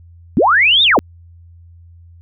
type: linear two-way sweep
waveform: sine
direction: up then down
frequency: 161.4 to 3767 to 161.4 Hz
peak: -8 dBFS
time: 0.37-0.99 s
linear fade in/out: 0 ms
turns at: 0.83 s
effects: added 85 Hz sine -39 dBFS peak until 2.21 s